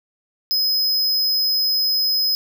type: tone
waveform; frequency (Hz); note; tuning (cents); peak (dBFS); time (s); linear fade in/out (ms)
square; 5070; D#8; +32; -17; 0.51-2.35; 0
effects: none